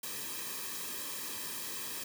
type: noise with comb filter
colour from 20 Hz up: white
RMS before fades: -40 dBFS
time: 0.03-2.04 s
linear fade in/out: 5 ms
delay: 1.4 ms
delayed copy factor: -0.8
effects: none